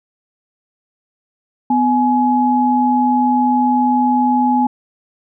sine tone pair together, 250 / 842.6 Hz, B3 / G#5, +21 / +25 cents, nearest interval octave + major sixth, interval 2104 cents, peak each -14 dBFS, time 1.7-4.67 s, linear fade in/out 5 ms, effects none

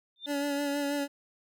sine tone with exponential growth, 3593 Hz, A7, 36 cents sharp, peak -31 dBFS, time 0.16-0.26 s, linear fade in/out 1 ms, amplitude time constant 20 ms
25% pulse tone with vibrato, 285.5 Hz, D4, 49 cents flat, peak -25 dBFS, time 0.26-1.08 s, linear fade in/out 50 ms, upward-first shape sine, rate 6.2 Hz, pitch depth 26 cents each way
effects none

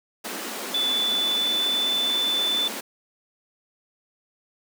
pink high-pass noise, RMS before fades -33 dBFS, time 0.24-2.81 s, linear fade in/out 10 ms, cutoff 210 Hz, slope 48 dB/octave
sine tone with pitch glide, 3481 to 3511 Hz, A7 to A7, -19 to -4 cents, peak -21 dBFS, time 0.74-2.68 s, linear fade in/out 5 ms, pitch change +15 cents, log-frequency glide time 1.01-1.92 s
effects none

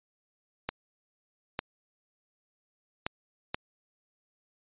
clicks, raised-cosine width 0.3 ms, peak -14 dBFS, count 4, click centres 0.69 / 1.591 / 3.065 / 3.545 s, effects resampled to 8000 Hz

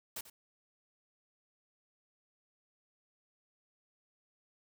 white noise with echo, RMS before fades -41 dBFS, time 0.16-0.21 s, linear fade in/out 5 ms, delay 90 ms, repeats 1, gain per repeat -14 dB, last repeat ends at 0.3 s, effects none

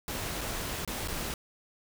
pink noise with dropouts, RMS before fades -35 dBFS, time 0.08-1.34 s, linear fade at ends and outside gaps 1 ms, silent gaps 0.41-0.413 / 0.85-0.876 / 1.076-1.083 s, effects none

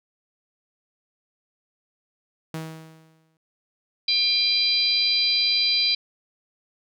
sawtooth tone with exponential decay, 160 Hz, D#3, 49 cents sharp, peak -24 dBFS, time 2.54-3.37 s, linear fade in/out 2 ms, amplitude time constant 180 ms
harmonic tone, 798 Hz, G5, 31 cents sharp, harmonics 3 / 4 / 5 / 6, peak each -27 / -31 / -22 / -22 dBFS, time 4.08-5.95 s, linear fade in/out 5 ms
effects none

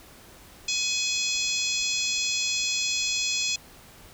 harmonic tone with a mistuned harmonic, 843 Hz, G#5, 26 cents sharp, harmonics 3 / 4 / 5 / 6 / 7 / 8 / 9, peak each -30 / -31 / -32 / -33 / -33 / -34 / -35 dBFS, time 0.68-3.56 s, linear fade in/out 5 ms, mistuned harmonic 9, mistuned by -22 cents, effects pink hiss -50 dBFS RMS until 4.13 s

